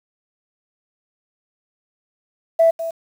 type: tone with echo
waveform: sine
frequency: 660 Hz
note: E5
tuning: 2 cents sharp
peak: -9 dBFS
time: 2.59-2.71 s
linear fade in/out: 10 ms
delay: 200 ms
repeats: 1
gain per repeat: -13 dB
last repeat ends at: 2.91 s
effects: tanh soft clip ceiling -5 dBFS + 7-bit